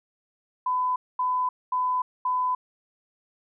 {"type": "tone bursts", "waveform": "sine", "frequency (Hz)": 1005, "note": "B5", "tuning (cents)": 30, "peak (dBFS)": -22, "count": 4, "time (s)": [0.66, 2.55], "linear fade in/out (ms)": 5, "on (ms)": 300, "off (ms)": 230, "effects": []}